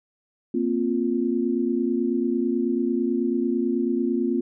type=chord; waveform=sine; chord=Bb suspended second; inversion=none; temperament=just; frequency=233.1 / 262.2 / 349.6 Hz; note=Bb3 / C4 / F4; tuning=0 / +4 / +2 cents; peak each=-25 dBFS; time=0.54-4.41 s; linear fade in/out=5 ms; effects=none